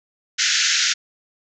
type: band-pass noise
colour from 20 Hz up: white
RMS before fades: -19 dBFS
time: 0.38-0.94 s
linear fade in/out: 20 ms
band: 1400 to 6900 Hz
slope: 96 dB/octave
effects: none